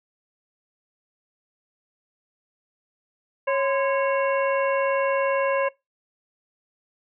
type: harmonic tone with a mistuned harmonic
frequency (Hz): 549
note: C#5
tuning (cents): -17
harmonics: 1 / 2 / 3 / 4 / 5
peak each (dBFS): -21 / -27 / -31 / -33 / -35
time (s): 3.47-5.69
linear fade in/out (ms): 10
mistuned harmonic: 2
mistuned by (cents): -110
effects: noise-tail reverb RT60 0.2 s tail -22 dB re dry